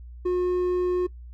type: tone with hard clipping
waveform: sine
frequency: 360.4 Hz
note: F#4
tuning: 45 cents flat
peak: -22 dBFS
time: 0.25-1.07 s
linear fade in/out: 10 ms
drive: 3 dB
effects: noise-tail reverb RT60 0.1 s tail -21 dB re dry + added 60 Hz sine -39 dBFS peak until 1.33 s